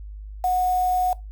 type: tone with quantisation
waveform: sine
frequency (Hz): 732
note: F#5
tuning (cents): -19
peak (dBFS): -18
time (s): 0.44-1.13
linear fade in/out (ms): 2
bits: 6
effects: noise-tail reverb RT60 0.2 s tail -20 dB re dry + added 51 Hz sine -34 dBFS peak until 1.31 s